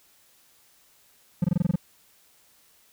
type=tone bursts; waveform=triangle; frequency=174.61 Hz; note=F3; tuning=in tune; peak=-16 dBFS; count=8; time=1.42-1.758 s; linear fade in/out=5 ms; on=23 ms; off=22 ms; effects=white hiss -60 dBFS RMS until 2.92 s